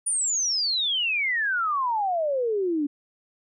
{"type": "exponential sweep", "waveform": "sine", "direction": "down", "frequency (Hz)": [9670, 280], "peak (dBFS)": -22, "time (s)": [0.06, 2.87], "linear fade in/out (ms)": 10, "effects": []}